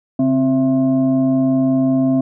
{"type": "tone with frequency modulation", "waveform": "sine", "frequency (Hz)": 262.7, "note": "C4", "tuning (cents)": 7, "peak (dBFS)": -12, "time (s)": [0.19, 2.21], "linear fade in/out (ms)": 5, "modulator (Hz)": 400, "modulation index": 0.6, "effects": []}